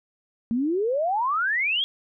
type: exponential sweep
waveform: sine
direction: up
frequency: 221.9 to 3368 Hz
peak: -21 dBFS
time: 0.51-1.84 s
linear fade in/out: 0 ms
effects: none